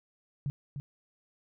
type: tone with echo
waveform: sine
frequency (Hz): 140.6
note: C#3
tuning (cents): +25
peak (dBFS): -29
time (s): 0.46-0.5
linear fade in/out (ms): 0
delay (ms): 300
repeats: 1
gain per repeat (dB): -6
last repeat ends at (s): 0.8
effects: none